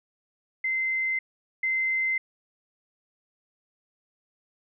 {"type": "tone pair in turn", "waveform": "sine", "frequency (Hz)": [2071, 2071], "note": ["C7", "C7"], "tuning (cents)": [-18, -18], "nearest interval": "unison", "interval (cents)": 0, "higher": "neither", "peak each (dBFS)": [-24, -23], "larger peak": "second", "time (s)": [[0.64, 1.19], [1.63, 2.18]], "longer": "neither", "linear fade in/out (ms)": 5, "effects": []}